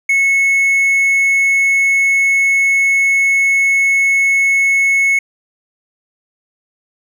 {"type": "tone", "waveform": "triangle", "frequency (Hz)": 2195, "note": "C#7", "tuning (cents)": -18, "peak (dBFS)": -8, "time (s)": [0.09, 5.19], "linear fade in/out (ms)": 5, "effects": []}